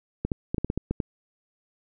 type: clicks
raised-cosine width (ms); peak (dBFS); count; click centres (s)
3; -13; 9; 0.25 / 0.318 / 0.545 / 0.582 / 0.646 / 0.701 / 0.776 / 0.91 / 1.002
effects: none